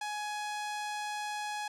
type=tone with low-pass filter; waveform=sawtooth; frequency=838 Hz; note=G#5; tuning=15 cents sharp; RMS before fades=-37 dBFS; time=0.01-1.68 s; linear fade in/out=5 ms; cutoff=8900 Hz; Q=0.83; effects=none